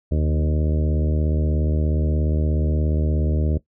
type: harmonic tone with a mistuned harmonic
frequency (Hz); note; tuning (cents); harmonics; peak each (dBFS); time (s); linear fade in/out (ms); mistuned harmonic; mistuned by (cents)
76.9; D#2; -20; 1 / 2 / 3 / 4 / 5 / 6 / 7 / 8; -19 / -25 / -29 / -31 / -33 / -35 / -36 / -37; 0.11-3.58; 10; 2; -20
effects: noise-tail reverb RT60 0.1 s tail -17 dB re dry